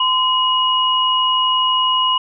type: tone pair together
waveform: sine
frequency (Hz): 1025 / 2897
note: C6 / F#7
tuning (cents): -36 / -37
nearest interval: octave + tritone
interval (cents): 1799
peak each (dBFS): -16 / -16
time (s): 0-2.18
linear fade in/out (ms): 5
effects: none